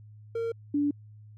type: tone pair in turn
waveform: triangle / sine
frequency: 459.4 / 289.4 Hz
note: A#4 / D4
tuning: -25 / -25 cents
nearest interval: minor sixth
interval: 800 cents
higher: first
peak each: -26 / -23 dBFS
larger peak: second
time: 0.35-0.52 / 0.74-0.91 s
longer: neither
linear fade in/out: 5 ms
effects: added 106 Hz sine -47 dBFS peak until 1.37 s